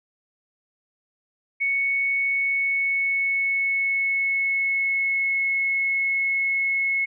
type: tone with pitch glide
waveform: sine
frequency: 2217 to 2185 Hz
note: C#7 to C#7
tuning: 0 to -26 cents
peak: -20 dBFS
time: 1.6-7.06 s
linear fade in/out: 20 ms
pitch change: -26 cents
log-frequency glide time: 2.2-5.42 s
effects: none